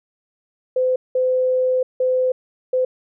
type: tone bursts at uneven times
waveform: sine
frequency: 511 Hz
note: C5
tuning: 41 cents flat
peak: -15 dBFS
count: 4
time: 0.76-0.96 / 1.15-1.83 / 2-2.32 / 2.73-2.85 s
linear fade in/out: 5 ms
effects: none